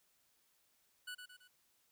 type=tone with echo; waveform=25% pulse; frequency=1480 Hz; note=F#6; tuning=in tune; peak=-40 dBFS; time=1.07-1.15 s; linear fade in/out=10 ms; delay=110 ms; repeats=3; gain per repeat=-6 dB; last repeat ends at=1.48 s; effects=white hiss -75 dBFS RMS until 1.91 s